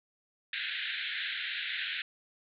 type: band-pass noise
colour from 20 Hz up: pink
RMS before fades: -36 dBFS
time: 0.53-2.02 s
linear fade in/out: 2 ms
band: 1500 to 4000 Hz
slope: 96 dB/octave
effects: none